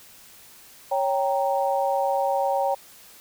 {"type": "chord", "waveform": "sine", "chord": "G diminished", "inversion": "second", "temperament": "equal", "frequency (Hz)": [554.4, 784, 932.3], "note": ["Db5", "G5", "Bb5"], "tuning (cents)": [0, 0, 0], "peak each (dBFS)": [-24, -24, -28], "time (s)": [0.91, 2.75], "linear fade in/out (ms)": 10, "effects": ["white hiss -49 dBFS RMS until 3.2 s"]}